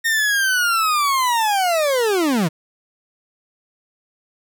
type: linear sweep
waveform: 40% pulse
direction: down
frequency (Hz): 1846 to 146.83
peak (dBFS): -15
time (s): 0.04-2.49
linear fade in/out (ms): 20
effects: none